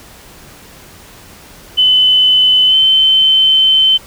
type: tone with pitch glide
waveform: sine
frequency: 3023 to 3076 Hz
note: F#7 to G7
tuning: +36 to -33 cents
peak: -6 dBFS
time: 1.77-3.98 s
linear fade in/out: 20 ms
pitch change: +31 cents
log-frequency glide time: 2.67-2.76 s
effects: pink hiss -38 dBFS RMS until 4.06 s

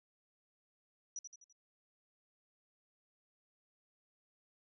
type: tone with echo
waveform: sine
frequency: 5860 Hz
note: F#8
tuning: 18 cents flat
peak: -40 dBFS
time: 1.16-1.19 s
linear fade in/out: 2 ms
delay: 84 ms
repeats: 4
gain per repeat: -6 dB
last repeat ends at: 1.526 s
effects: none

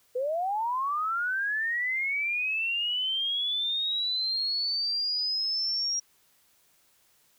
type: linear sweep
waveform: sine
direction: up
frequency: 482 to 5660 Hz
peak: -26 dBFS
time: 0.15-6 s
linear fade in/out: 10 ms
effects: white hiss -65 dBFS RMS until 7.38 s

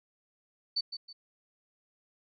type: tone with echo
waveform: sine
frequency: 4526 Hz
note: C#8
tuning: 35 cents sharp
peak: -27 dBFS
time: 0.76-0.81 s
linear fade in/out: 10 ms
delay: 160 ms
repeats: 2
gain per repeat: -9 dB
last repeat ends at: 1.13 s
effects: none

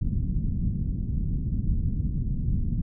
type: low-pass noise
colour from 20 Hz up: pink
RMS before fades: -26 dBFS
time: 0.01-2.82 s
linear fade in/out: 10 ms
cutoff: 200 Hz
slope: 24 dB/octave
effects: none

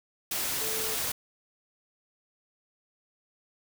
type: tone in noise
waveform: sine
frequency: 440 Hz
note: A4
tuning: in tune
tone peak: -38 dBFS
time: 0.61-0.95 s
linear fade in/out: 5 ms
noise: white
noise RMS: -31 dBFS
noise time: 0.31-1.12 s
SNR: -10 dB
effects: none

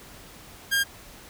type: tone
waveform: sawtooth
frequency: 1612 Hz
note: G6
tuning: 48 cents sharp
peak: -17 dBFS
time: 0.71-0.84 s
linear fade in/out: 20 ms
effects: pink hiss -47 dBFS RMS until 1.29 s

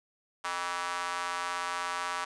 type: tone with high-pass filter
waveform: square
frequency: 88.2 Hz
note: F2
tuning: 18 cents sharp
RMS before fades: -34 dBFS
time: 0.44-2.25 s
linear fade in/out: 10 ms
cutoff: 1100 Hz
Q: 2.4
effects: resampled to 22050 Hz + 10-bit

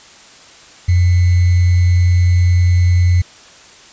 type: tone with sample-and-hold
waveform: sine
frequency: 89 Hz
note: F2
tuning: 33 cents sharp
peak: -8 dBFS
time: 0.88-3.22 s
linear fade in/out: 10 ms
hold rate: 2100 Hz
effects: white hiss -41 dBFS RMS until 3.92 s + resampled to 16000 Hz

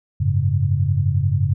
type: chord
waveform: sine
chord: F# suspended second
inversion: none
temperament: equal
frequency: 92.5 / 103.83 / 138.59 Hz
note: F#2 / G#2 / C#3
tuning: 0 / 0 / 0 cents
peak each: -20 dBFS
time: 0.2-1.54 s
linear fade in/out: 10 ms
effects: none

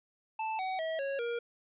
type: tone with pitch steps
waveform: square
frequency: 880 / 752.9 / 644.2 / 551.2 / 471.6 Hz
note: A5 / F#5 / E5 / C#5 / A#4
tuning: 0 / +30 / -40 / -10 / +20 cents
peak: -33 dBFS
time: 0.39-1.39 s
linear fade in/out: 5 ms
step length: 200 ms
effects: resampled to 8000 Hz + 12-bit

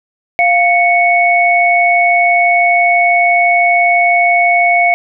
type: tone pair together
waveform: sine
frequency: 698.3 / 2217 Hz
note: F5 / C#7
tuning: 0 / 0 cents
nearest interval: octave + minor sixth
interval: 2000 cents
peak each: -10 dBFS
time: 0.39-4.94 s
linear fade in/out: 0 ms
effects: none

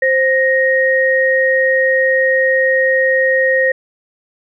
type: tone pair together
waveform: sine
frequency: 524.5 / 1869 Hz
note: C5 / A#6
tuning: +4 / +4 cents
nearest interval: octave + minor seventh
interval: 2200 cents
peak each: -13 dBFS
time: 0.02-3.72 s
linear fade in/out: 5 ms
effects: none

